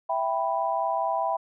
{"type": "chord", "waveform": "sine", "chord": "E minor", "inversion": "none", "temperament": "equal", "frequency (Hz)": [659.3, 784, 987.8], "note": ["E5", "G5", "B5"], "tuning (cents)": [0, 0, 0], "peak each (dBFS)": -28, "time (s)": [0.09, 1.37], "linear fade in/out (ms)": 10, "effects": []}